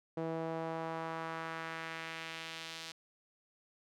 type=tone with band-pass filter sweep; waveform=sawtooth; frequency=162.9 Hz; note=E3; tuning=20 cents flat; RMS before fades=-41 dBFS; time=0.17-2.92 s; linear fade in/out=5 ms; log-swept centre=490 to 4300 Hz; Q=1.3; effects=none